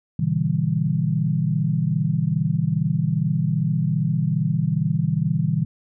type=chord; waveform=sine; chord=A# diminished seventh; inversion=none; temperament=equal with one note detuned; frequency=116.54 / 138.59 / 161.05 / 196 Hz; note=A#2 / C#3 / E3 / G3; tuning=0 / 0 / -40 / 0 cents; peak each=-27 / -24 / -21 / -27 dBFS; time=0.19-5.65 s; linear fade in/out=5 ms; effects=none